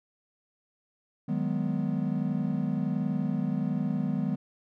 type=chord; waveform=triangle; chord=G# minor seventh; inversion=second; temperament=equal with one note detuned; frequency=155.56 / 186.39 / 207.7 / 246.9 Hz; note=D#3 / F#3 / G#3 / B3; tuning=0 / +13 / 0 / 0 cents; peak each=-30 dBFS; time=1.28-4.36 s; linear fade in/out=10 ms; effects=none